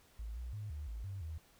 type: tone with pitch steps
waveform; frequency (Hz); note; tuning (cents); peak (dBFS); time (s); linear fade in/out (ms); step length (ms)
sine; 54.9 / 61 / 105.1 / 74.2 / 54.8 / 97.6 / 79.8; A1 / B1 / G#2 / D2 / A1 / G2 / D#2; -3 / -21 / +21 / +18 / -6 / -7 / +44; -40; 0.19-1.38; 5; 170
effects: pink hiss -66 dBFS RMS until 1.59 s